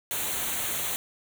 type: band-stop noise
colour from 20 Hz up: white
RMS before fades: -30 dBFS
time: 0.11-0.96 s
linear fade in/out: 0 ms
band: 4300 to 6000 Hz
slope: 96 dB/octave
effects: none